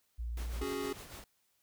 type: tone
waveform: sine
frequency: 58.27 Hz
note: A#1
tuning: in tune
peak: -35 dBFS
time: 0.18-0.65 s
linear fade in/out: 20 ms
type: noise with tremolo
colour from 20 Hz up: pink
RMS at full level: -47 dBFS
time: 0.37-1.24 s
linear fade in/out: 2 ms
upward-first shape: sine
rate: 6.7 Hz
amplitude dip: 50%
type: chord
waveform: square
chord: C# suspended fourth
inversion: none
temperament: equal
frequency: 277.2 / 370 / 415.3 Hz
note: C#4 / F#4 / G#4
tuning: 0 / 0 / 0 cents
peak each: -41 / -41 / -39 dBFS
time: 0.61-0.93 s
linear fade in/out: 5 ms
effects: white hiss -75 dBFS RMS until 1.62 s